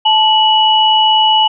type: tone pair together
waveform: sine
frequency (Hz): 872 / 2939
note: A5 / F#7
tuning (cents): -16 / -12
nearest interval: octave + major sixth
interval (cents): 2104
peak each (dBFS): -10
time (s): 0.05-1.48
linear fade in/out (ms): 10
effects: none